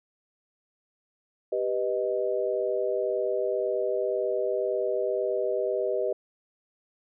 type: chord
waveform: sine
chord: G augmented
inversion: none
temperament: equal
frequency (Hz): 392 / 493.9 / 622.3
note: G4 / B4 / D#5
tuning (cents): 0 / 0 / 0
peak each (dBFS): -29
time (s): 1.52-6.13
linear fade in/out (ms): 5
effects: none